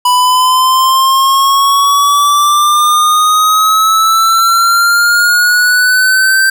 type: exponential sweep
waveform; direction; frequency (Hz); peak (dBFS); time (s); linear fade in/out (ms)
square; up; 987.8 to 1562; -7; 0.05-6.5; 5
effects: none